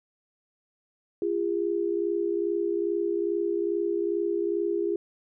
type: tone pair together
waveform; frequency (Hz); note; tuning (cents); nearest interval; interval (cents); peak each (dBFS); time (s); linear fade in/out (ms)
sine; 342.9 / 405.3; F4 / G#4; -32 / -42; minor third; 290; -27; 1.22-4.96; 2
effects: none